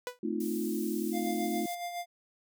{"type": "tone with exponential decay", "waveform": "sawtooth", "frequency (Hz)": 493.9, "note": "B4", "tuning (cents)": 0, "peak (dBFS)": -27, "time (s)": [0.07, 0.19], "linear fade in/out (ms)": 1, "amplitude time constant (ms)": 25}
{"type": "chord", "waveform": "sine", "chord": "F dominant seventh", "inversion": "first", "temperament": "equal with one note detuned", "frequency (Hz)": [220, 259.2, 311.1, 349.2], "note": ["A3", "C4", "Eb4", "F4"], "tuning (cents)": [0, -16, 0, 0], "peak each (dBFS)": [-34, -39, -35, -35], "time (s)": [0.23, 1.66], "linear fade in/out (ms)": 5}
{"type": "high-pass noise", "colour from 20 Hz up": "pink", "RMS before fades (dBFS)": -45, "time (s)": [0.4, 1.75], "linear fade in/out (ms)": 5, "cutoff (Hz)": 8700, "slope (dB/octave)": 12}
{"type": "tone with tremolo", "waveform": "square", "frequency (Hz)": 700, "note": "F5", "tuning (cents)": 4, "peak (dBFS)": -34, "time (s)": [1.12, 2.06], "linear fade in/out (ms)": 50, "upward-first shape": "sine", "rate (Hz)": 7.2, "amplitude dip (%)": 50}
{"effects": []}